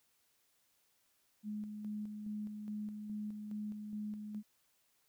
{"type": "tone with tremolo", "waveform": "sine", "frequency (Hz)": 210.6, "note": "G#3", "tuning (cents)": 24, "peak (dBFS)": -38, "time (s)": [1.43, 4.43], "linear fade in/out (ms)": 50, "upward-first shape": "square", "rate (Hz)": 2.4, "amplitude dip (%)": 40, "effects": ["white hiss -75 dBFS RMS until 5.08 s"]}